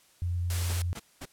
sine tone with vibrato, 87.6 Hz, F2, 6 cents sharp, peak -27 dBFS, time 0.22-0.93 s, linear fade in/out 0 ms, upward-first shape sine, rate 9.3 Hz, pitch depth 10 cents each way
white noise, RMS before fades -36 dBFS, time 0.5-0.82 s, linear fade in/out 2 ms
pink noise bursts, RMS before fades -40 dBFS, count 3, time 0.69-1.257 s, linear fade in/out 10 ms, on 49 ms, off 210 ms
effects white hiss -62 dBFS RMS until 1.32 s + low-pass 12000 Hz 12 dB/octave

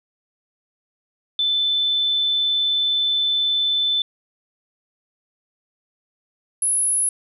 sine tone pair in turn, 3521 / 10551 Hz, A7 / E9, 0 / 0 cents, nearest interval octave + perfect fifth, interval 1900 cents, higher second, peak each -17 dBFS, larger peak neither, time 1.39-4.02 / 6.62-7.09 s, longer first, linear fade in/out 2 ms, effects none

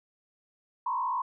sine tone with frequency modulation, 1003 Hz, B5, 26 cents sharp, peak -27 dBFS, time 0.86-1.22 s, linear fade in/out 5 ms, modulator 56.7 Hz, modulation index 1.3, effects none

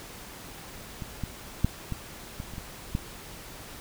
clicks, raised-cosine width 5 ms, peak -22 / -18 / -9 / -19 / -23 / -29 / -24 / -14 dBFS, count 8, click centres 1.022 / 1.237 / 1.646 / 1.923 / 2.401 / 2.537 / 2.581 / 2.951 s, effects pink hiss -44 dBFS RMS until 3.8 s

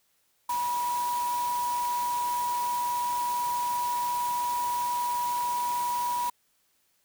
sine tone in noise, 971 Hz, B5, 30 cents flat, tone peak -26 dBFS, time 0.49-6.3 s, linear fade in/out 5 ms, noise white, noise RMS -39 dBFS, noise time 0.49-6.3 s, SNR +10 dB, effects white hiss -70 dBFS RMS until 7.04 s

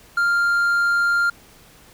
triangle tone, 1396.9 Hz, F6, in tune, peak -14 dBFS, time 0.17-1.3 s, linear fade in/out 5 ms, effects pink hiss -49 dBFS RMS until 1.93 s

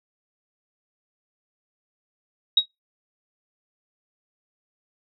sine tone with exponential decay, 3795 Hz, A#7, 30 cents sharp, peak -10 dBFS, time 2.57-2.66 s, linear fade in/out 5 ms, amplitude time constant 19 ms, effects noise-tail reverb RT60 0.2 s tail -24 dB re dry

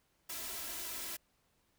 white noise with comb filter, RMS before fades -42 dBFS, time 0.29-1.17 s, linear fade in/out 10 ms, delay 3 ms, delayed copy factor +0.65, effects pink hiss -75 dBFS RMS until 1.78 s

